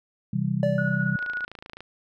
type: chord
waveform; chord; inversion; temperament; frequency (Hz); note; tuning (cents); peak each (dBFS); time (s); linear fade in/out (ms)
sine; C major; none; just; 130.81 / 163.52 / 196.22; C3 / E3 / G3; 0 / -14 / +2; -27; 0.33-1.16; 5
type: tone with exponential decay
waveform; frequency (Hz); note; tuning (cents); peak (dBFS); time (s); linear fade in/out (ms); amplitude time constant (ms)
triangle; 580; D5; -22; -18; 0.63-1.32; 1; 150
type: tone with tremolo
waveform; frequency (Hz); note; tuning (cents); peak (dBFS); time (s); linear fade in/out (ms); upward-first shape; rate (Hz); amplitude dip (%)
sine; 1459; F#6; -25; -25; 0.78-1.45; 2; sine; 14; 50
type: click train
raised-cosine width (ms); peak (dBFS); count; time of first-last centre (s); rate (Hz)
0.3; -24; 18; 1.19-1.806; 27.6
effects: none